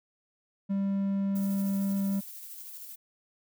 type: tone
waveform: triangle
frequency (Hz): 196.8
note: G3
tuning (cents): +7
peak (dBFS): -24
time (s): 0.69-2.21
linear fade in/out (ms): 20
type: noise with tremolo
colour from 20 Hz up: violet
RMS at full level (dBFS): -43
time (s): 1.35-2.96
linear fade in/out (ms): 10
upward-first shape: square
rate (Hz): 13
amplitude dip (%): 25
effects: none